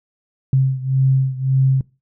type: beating tone pair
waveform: sine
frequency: 132.4 / 134.2 Hz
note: C3 / C3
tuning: +21 / +44 cents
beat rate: 1.8 Hz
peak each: -15 / -18 dBFS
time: 0.53-1.81 s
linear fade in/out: 2 ms
effects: noise-tail reverb RT60 0.3 s tail -23 dB re dry